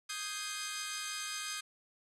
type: chord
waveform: 10% pulse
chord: Ab major seventh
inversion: second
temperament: equal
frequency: 1244.5 / 1568 / 1661.2 / 2093 Hz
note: Eb6 / G6 / Ab6 / C7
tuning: 0 / 0 / 0 / 0 cents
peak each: -33 / -34 / -37 / -35 dBFS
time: 0.09-1.61 s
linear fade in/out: 10 ms
effects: low-pass 11000 Hz 12 dB/octave